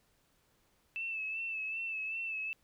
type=tone with vibrato; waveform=sine; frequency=2637 Hz; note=E7; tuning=in tune; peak=-35 dBFS; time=0.96-2.53 s; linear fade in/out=0 ms; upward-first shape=sine; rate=2.6 Hz; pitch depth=43 cents each way; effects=pink hiss -72 dBFS RMS until 2.63 s